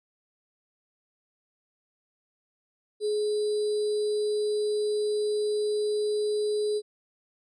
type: tone with sample-and-hold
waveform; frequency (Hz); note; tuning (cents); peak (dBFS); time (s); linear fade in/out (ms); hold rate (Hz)
sine; 420.1; G#4; +20; -24; 3-6.82; 50; 4410
effects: resampled to 22050 Hz